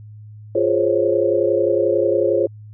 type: chord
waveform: sine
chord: Db major seventh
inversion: first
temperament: equal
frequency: 349.2 / 415.3 / 523.3 / 554.4 Hz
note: F4 / Ab4 / C5 / Db5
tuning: 0 / 0 / 0 / 0 cents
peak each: -20 dBFS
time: 0.55-2.47 s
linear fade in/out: 5 ms
effects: added 106 Hz sine -36 dBFS peak until 2.73 s